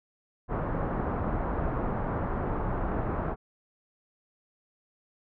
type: low-pass noise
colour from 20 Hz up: pink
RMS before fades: -30 dBFS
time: 0.48-3.36 s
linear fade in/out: 50 ms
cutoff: 1300 Hz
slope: 24 dB/octave
effects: none